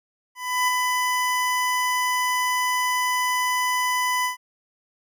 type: tone with ADSR envelope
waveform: 25% pulse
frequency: 999 Hz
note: B5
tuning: 20 cents sharp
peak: -14 dBFS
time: 0.35-4.37 s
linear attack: 330 ms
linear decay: 8 ms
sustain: -3 dB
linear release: 120 ms
effects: none